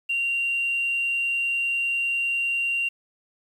sine tone, 2765 Hz, F7, 18 cents flat, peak -21 dBFS, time 0.09-2.89 s, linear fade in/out 10 ms, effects tanh soft clip ceiling -18 dBFS + 9-bit

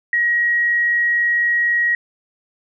sine tone, 1898 Hz, A#6, 31 cents sharp, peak -14 dBFS, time 0.13-1.95 s, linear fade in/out 2 ms, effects none

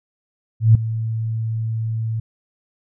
sine tone with ADSR envelope, 112.1 Hz, A2, 33 cents sharp, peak -5 dBFS, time 0.6-2.2 s, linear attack 150 ms, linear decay 4 ms, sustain -15 dB, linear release 6 ms, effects none

